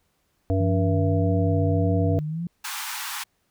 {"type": "harmonic tone", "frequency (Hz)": 95.5, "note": "G2", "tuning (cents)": -45, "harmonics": [1, 3, 5, 7], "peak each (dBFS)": [-21, -26, -28, -29], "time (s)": [0.5, 2.19], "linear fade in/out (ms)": 0}
{"type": "tone with vibrato", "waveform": "sine", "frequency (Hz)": 163.3, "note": "E3", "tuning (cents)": -16, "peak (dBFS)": -26, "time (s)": [0.6, 2.47], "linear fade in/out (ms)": 2, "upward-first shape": "sine", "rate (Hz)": 1.7, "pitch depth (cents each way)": 130}
{"type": "high-pass noise", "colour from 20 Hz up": "pink", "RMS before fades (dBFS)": -32, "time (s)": [2.64, 3.24], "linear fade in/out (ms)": 10, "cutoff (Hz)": 810, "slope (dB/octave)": 96}
{"effects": ["pink hiss -70 dBFS RMS until 3.5 s"]}